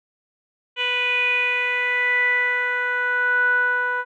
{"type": "tone with low-pass filter sweep", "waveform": "10% pulse", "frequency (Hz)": 493.9, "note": "B4", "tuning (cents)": 0, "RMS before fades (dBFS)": -21, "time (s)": [0.76, 4.05], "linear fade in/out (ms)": 50, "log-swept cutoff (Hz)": [2800, 1300], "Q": 8, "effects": []}